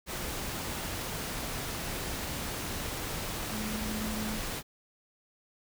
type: tone in noise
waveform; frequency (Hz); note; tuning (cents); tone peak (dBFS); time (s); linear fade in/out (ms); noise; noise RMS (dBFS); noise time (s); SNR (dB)
sine; 215.2; A3; -38; -35; 3.5-4.41; 50; pink; -36; 0.06-4.63; -2
effects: none